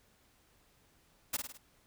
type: noise with echo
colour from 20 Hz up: white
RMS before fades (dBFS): -33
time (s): 1.33-1.37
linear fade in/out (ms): 10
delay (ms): 52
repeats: 4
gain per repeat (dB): -5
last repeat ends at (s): 1.578
effects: pink hiss -68 dBFS RMS until 1.86 s